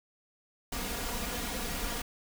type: noise with comb filter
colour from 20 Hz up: pink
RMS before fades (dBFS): -35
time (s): 0.72-2.02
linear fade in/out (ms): 5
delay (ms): 4.2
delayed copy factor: +0.7
effects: none